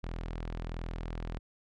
sawtooth tone, 41.39 Hz, E1, 8 cents sharp, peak -32 dBFS, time 0.03-1.39 s, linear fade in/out 10 ms, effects low-pass 4000 Hz 12 dB/octave

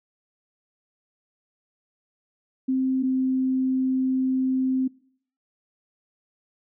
sine tone pair in turn, 261.6 / 260.5 Hz, C4 / C4, 0 / -7 cents, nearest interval unison, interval 7 cents, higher first, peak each -20 dBFS, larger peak neither, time 2.68-3.03 / 3.03-4.88 s, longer second, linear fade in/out 10 ms, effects noise-tail reverb RT60 0.6 s tail -23 dB re dry

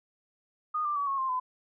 sine tone with pitch steps, 1231 / 1184.3 / 1139.3 / 1096.1 / 1054.5 / 1014.4 Hz, D#6 / D6 / C#6 / C#6 / C6 / B5, -19 / +14 / +47 / -20 / +13 / +46 cents, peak -27 dBFS, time 0.74-1.4 s, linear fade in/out 10 ms, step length 110 ms, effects none

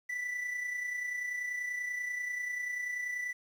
triangle tone with amplitude modulation, 1975.5 Hz, B6, in tune, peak -30 dBFS, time 0.09-3.33 s, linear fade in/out 10 ms, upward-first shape sine, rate 30.3 Hz, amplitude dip 45%, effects 10-bit

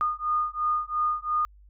sine beating tone pair, 1223 / 1225.9 Hz, D#6 / D#6, -30 / -26 cents, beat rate 2.9 Hz, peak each -27 dBFS, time 0.01-1.45 s, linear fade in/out 0 ms, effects added 50 Hz sine -50 dBFS peak until 1.69 s

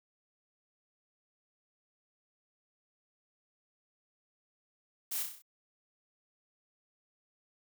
blue noise with echo, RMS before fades -36 dBFS, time 5.11-5.23 s, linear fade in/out 10 ms, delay 32 ms, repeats 6, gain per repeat -4 dB, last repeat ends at 5.422 s, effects none

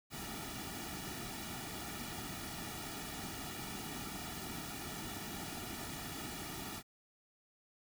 pink noise with comb filter, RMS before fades -44 dBFS, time 0.1-6.83 s, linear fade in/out 50 ms, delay 1.9 ms, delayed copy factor -0.75, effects none

